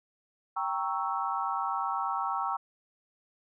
sine chord, G diminished seventh, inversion none, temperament equal, 784 / 932.3 / 1108.7 / 1318.5 Hz, G5 / Bb5 / Db6 / Fb6, 0 / 0 / 0 / 0 cents, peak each -34 dBFS, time 0.56-2.57 s, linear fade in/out 10 ms, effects none

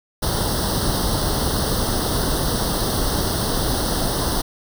pink noise with comb filter, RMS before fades -21 dBFS, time 0.22-4.42 s, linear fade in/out 10 ms, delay 0.21 ms, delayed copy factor +1, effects none

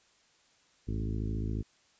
harmonic tone with a mistuned harmonic, 54.3 Hz, A1, 22 cents flat, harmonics 1 / 2 / 3 / 4 / 5 / 6 / 7 / 8, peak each -34 / -35 / -43 / -40 / -43 / -44 / -48 / -51 dBFS, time 0.87-1.63 s, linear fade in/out 20 ms, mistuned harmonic 1, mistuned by +93 cents, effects white hiss -66 dBFS RMS until 1.99 s + resampled to 16000 Hz

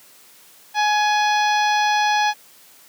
harmonic tone with a mistuned harmonic, 840 Hz, G#5, 19 cents sharp, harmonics 1 / 2 / 3 / 4 / 5 / 6 / 7, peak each -17 / -23 / -27 / -29 / -31 / -33 / -34 dBFS, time 0.74-2.34 s, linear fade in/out 50 ms, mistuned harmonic 3, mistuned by -24 cents, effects white hiss -49 dBFS RMS until 2.88 s + high-pass 150 Hz 12 dB/octave

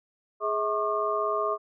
sine tone cluster, 418.4 / 644 / 1086 / 1202 Hz, G#4 / E5 / C#6 / D6, +13 / -41 / -36 / +40 cents, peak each -30 dBFS, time 0.4-1.58 s, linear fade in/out 50 ms, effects none

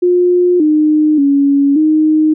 sine tone with pitch steps, 356.6 / 305.5 / 280.6 / 310 Hz, F4 / D#4 / C#4 / D#4, +36 / -32 / +21 / -6 cents, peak -7 dBFS, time 0.02-2.34 s, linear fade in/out 10 ms, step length 580 ms, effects none

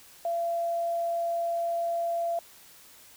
sine tone, 680 Hz, F5, 46 cents flat, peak -26 dBFS, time 0.25-2.39 s, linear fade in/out 2 ms, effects white hiss -53 dBFS RMS until 3.16 s

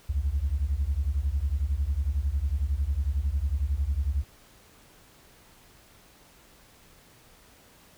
sine beating tone pair, 64.8 / 75.8 Hz, C2 / D#2, -16 / -45 cents, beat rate 11 Hz, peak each -26 dBFS, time 0.09-4.24 s, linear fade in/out 10 ms, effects tanh soft clip ceiling -19 dBFS + pink hiss -56 dBFS RMS until 7.97 s

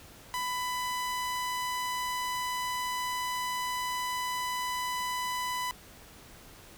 sawtooth tone, 997 Hz, B5, 16 cents sharp, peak -27 dBFS, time 0.34-5.71 s, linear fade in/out 0 ms, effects pink hiss -52 dBFS RMS until 6.77 s

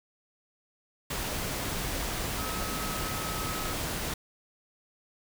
sine tone in noise, 1282 Hz, E6, 49 cents flat, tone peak -39 dBFS, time 2.38-3.73 s, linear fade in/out 5 ms, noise pink, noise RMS -33 dBFS, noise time 1.1-4.14 s, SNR -9 dB, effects none

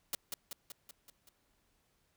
white noise with echo, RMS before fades -35 dBFS, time 0.13-0.15 s, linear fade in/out 2 ms, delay 190 ms, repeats 6, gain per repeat -4 dB, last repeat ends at 1.29 s, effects pink hiss -75 dBFS RMS until 2.16 s

